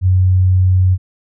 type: tone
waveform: sine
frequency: 92.5 Hz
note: F#2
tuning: in tune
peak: -8 dBFS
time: 0.01-0.98 s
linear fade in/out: 50 ms
effects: none